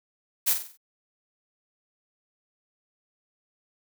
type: noise with echo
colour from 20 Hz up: blue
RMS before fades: -22 dBFS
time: 0.46-0.54 s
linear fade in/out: 20 ms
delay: 47 ms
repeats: 5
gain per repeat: -7 dB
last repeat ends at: 0.775 s
effects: none